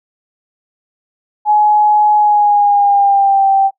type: tone with pitch glide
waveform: sine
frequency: 842 to 781.1 Hz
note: G#5 to G5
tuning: +24 to -6 cents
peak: -7 dBFS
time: 1.45-3.71 s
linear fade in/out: 50 ms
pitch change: -130 cents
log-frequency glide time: 2.16-3.47 s
effects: noise-tail reverb RT60 0.1 s tail -18 dB re dry